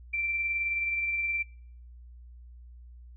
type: tone with tremolo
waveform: sine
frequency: 2349 Hz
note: D7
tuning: in tune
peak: -26 dBFS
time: 0.13-1.43 s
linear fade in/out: 10 ms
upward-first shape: triangle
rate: 19 Hz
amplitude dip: 40%
effects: noise-tail reverb RT60 0.6 s tail -23 dB re dry + added 60 Hz sine -46 dBFS peak until 3.16 s